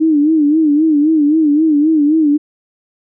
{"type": "tone with vibrato", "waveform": "sine", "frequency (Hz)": 304.9, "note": "D#4", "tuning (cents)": -35, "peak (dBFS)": -8, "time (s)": [0, 2.38], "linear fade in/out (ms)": 20, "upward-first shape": "sine", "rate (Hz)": 3.8, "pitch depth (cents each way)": 100, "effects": []}